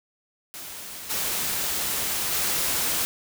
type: noise with level steps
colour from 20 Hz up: white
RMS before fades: -38 / -27 / -25 dBFS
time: 0.54-3.05 s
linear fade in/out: 0 ms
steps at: 1.09 / 2.31 s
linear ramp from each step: 20 ms
effects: none